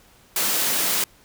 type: high-pass noise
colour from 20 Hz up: white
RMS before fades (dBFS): -22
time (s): 0.36-1.04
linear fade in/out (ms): 2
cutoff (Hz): 150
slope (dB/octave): 24
effects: pink hiss -54 dBFS RMS until 1.24 s